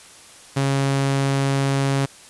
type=tone; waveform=sawtooth; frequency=137.3 Hz; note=C#3; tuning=16 cents flat; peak=-14 dBFS; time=0.56-2.06 s; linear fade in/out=10 ms; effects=white hiss -45 dBFS RMS until 2.29 s + resampled to 24000 Hz